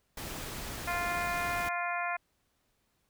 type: noise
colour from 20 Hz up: pink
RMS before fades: -40 dBFS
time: 0.17-1.69 s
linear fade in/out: 5 ms
type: harmonic tone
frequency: 349.2 Hz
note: F4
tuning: in tune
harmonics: 2 / 3 / 4 / 5 / 6 / 7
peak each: -35 / -37 / -38 / -39 / -40 / -40 dBFS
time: 0.87-2.17 s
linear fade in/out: 10 ms
effects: pink hiss -75 dBFS RMS until 3.09 s